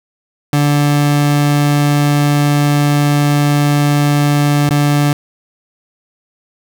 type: tone with dropouts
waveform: 30% pulse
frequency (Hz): 145.5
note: D3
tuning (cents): -16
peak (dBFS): -7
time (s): 0.53-5.13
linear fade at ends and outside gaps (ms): 2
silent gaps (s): 4.691-4.708
effects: none